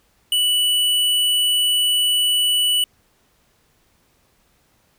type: tone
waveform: square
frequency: 2960 Hz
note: F#7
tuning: in tune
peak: -16 dBFS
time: 0.32-2.84 s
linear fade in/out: 2 ms
effects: pink hiss -61 dBFS RMS until 4.98 s